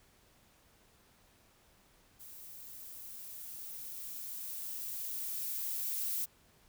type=noise with level ramp; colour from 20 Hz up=violet; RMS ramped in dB=-51 to -35 dBFS; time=2.19-6.26 s; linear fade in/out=20 ms; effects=pink hiss -66 dBFS RMS until 6.68 s